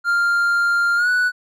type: tone with pitch glide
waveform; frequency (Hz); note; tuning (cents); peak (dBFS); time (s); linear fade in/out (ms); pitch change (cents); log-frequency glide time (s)
triangle; 1396.9 to 1480; F6 to F#6; 0 to 0; -13; 0.04-1.32; 50; +100; 0.96-1.09
effects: none